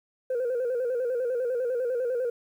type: tone with vibrato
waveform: sine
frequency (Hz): 493.9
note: B4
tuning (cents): 0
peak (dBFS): -23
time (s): 0.3-2.3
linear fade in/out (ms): 5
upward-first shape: square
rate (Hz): 10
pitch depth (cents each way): 73
effects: tanh soft clip ceiling -23 dBFS + 10-bit